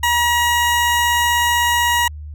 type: tone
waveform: 20% pulse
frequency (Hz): 956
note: A#5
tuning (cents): +43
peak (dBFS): -9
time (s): 0.03-2.08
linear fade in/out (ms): 5
effects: added 75 Hz sine -29 dBFS peak until 2.34 s